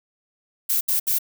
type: noise bursts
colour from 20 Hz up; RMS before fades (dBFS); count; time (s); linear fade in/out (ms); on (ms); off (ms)
violet; -21; 3; 0.69-1.188; 10; 120; 69
effects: none